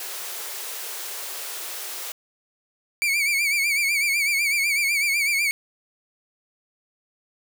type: high-pass noise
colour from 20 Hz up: white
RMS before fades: -33 dBFS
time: 0-2.12 s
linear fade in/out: 2 ms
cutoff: 340 Hz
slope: 96 dB/octave
type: tone with vibrato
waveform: 40% pulse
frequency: 2284 Hz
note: D7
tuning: 49 cents flat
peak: -19 dBFS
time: 3.02-5.51 s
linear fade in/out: 0 ms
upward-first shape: sine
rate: 8 Hz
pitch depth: 84 cents each way
effects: none